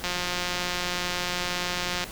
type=click train; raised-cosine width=0.2 ms; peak=-11 dBFS; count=357; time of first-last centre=0.04-2.04 s; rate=178 Hz; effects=pink hiss -40 dBFS RMS until 2.11 s